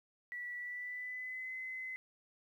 sine tone with pitch glide, 1952 to 2040 Hz, B6 to C7, -21 to -44 cents, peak -40 dBFS, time 0.32-1.96 s, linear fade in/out 0 ms, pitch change +77 cents, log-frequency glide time 0.57-1.54 s, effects 12-bit

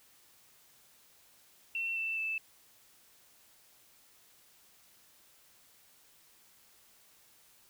sine tone with pitch steps, 2704 / 2665 / 2636 Hz, E7 / E7 / E7, +43 / +18 / -1 cents, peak -32 dBFS, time 1.75-2.38 s, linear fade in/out 2 ms, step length 210 ms, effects white hiss -63 dBFS RMS until 7.69 s

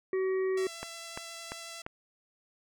harmonic tone, 378.2 Hz, F#4, 38 cents sharp, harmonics 1 / 3 / 5 / 6, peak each -27 / -45 / -43 / -52 dBFS, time 0.13-0.67 s, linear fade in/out 2 ms
5% pulse tone with vibrato, 670 Hz, E5, 28 cents sharp, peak -30 dBFS, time 0.57-1.82 s, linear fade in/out 5 ms, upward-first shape sine, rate 11 Hz, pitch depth 9 cents each way
click train, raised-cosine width 0.5 ms, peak -21 dBFS, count 4, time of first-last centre 0.83-1.864 s, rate 2.9 Hz
effects none

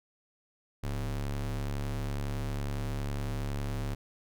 square ring-modulated tone, 70.9 Hz, C#2, 40 cents sharp, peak -29 dBFS, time 0.83-3.95 s, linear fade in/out 10 ms, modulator 36 Hz, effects none

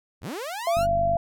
sawtooth linear sweep, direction up, 41.84 to 1480 Hz, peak -27 dBFS, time 0.21-0.87 s, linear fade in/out 50 ms
sine tone, 680 Hz, F5, 46 cents flat, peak -20 dBFS, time 0.67-1.17 s, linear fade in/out 2 ms
click train, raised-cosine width 5 ms, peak -21 dBFS, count 20, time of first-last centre 0.77-1.156 s, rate 49.2 Hz
effects none

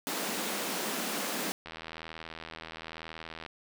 pink high-pass noise, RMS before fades -34 dBFS, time 0.07-1.52 s, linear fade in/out 0 ms, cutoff 190 Hz, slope 48 dB/octave
click train, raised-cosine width 0.3 ms, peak -25 dBFS, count 147, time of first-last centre 1.66-3.462 s, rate 81 Hz
effects none

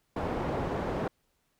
white low-pass noise, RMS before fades -32 dBFS, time 0.16-1.08 s, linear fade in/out 5 ms, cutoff 630 Hz, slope 12 dB/octave, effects pink hiss -74 dBFS RMS until 1.59 s

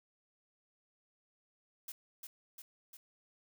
blue noise with echo, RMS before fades -45 dBFS, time 1.88-1.92 s, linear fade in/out 2 ms, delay 350 ms, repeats 3, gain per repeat -3 dB, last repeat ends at 2.97 s, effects none

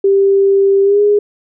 sine tone with pitch glide, 393.5 to 412.8 Hz, G4 to G#4, +7 to -10 cents, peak -7 dBFS, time 0.04-1.19 s, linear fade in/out 5 ms, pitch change +83 cents, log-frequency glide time 0.83-1.01 s, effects none

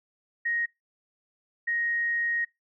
sine tone bursts at uneven times, 1874 Hz, A#6, 9 cents sharp, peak -25 dBFS, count 2, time 0.45-0.66 / 1.67-2.45 s, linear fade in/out 10 ms, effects noise-tail reverb RT60 0.2 s tail -24 dB re dry

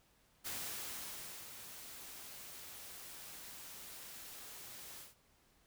white noise with ADSR envelope, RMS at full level -42 dBFS, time 0.44-5.15 s, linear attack 26 ms, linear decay 990 ms, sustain -9 dB, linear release 160 ms, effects pink hiss -71 dBFS RMS until 5.66 s

